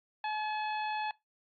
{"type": "harmonic tone", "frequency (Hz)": 855, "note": "A5", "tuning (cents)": -50, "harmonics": [1, 2, 3, 4, 5], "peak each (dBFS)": [-33, -40, -43, -48, -51], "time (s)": [0.24, 1.11], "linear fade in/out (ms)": 2, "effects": ["noise-tail reverb RT60 0.2 s tail -22 dB re dry", "AAC 64 kbps"]}